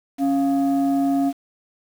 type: tone pair together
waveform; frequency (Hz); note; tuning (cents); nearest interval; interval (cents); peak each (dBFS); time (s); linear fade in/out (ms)
sine; 275.9 / 698.5; C#4 / F5; -8 / 0; octave + major third; 1608; -16 / -23; 0.18-1.33; 50
effects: tanh soft clip ceiling -13 dBFS + 7-bit